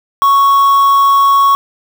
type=tone with quantisation; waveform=triangle; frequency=1108.7 Hz; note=C#6; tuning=in tune; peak=-4 dBFS; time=0.22-1.55 s; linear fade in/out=0 ms; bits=4; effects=none